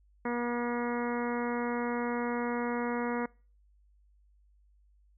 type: harmonic tone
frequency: 240 Hz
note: B3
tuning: 49 cents flat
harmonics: 1 / 2 / 3 / 4 / 5 / 6 / 7 / 8 / 9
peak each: -33 / -35 / -42 / -38 / -43 / -43 / -46 / -44 / -46 dBFS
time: 0.25-3.26 s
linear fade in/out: 5 ms
effects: noise-tail reverb RT60 0.4 s tail -26 dB re dry + added 50 Hz sine -61 dBFS peak until 5.17 s